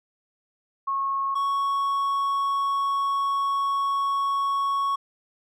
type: tone pair in turn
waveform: sine / triangle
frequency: 1094 / 1109.3 Hz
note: C#6 / C#6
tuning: -23 / +1 cents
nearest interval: unison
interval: 24 cents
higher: second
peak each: -23 / -20 dBFS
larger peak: second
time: 0.87-1.35 / 1.35-4.96 s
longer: second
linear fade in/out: 10 ms
effects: none